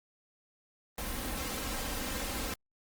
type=noise with comb filter; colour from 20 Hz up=pink; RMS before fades=-36 dBFS; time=0.98-2.54 s; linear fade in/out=2 ms; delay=3.8 ms; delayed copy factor=+0.55; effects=Opus 24 kbps